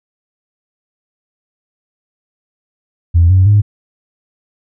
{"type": "tone with pitch steps", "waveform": "sine", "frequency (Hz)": [85, 93.77, 103.45], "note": ["F2", "F#2", "G#2"], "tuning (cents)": [-46, 24, -6], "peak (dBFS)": -4, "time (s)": [3.14, 3.62], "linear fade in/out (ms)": 20, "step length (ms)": 160, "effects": ["tanh soft clip ceiling -1 dBFS"]}